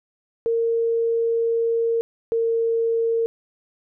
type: tone pair in turn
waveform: sine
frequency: 460.2 / 457.9 Hz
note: A#4 / A#4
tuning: -22 / -31 cents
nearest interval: unison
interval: 9 cents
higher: first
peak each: -18 dBFS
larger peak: neither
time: 0.46-2.01 / 2.32-3.26 s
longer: first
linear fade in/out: 0 ms
effects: none